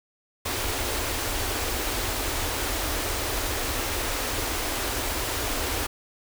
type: band-stop noise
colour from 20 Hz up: pink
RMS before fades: -28 dBFS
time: 0.45-5.87 s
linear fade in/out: 10 ms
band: 110 to 250 Hz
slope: 48 dB/octave
effects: none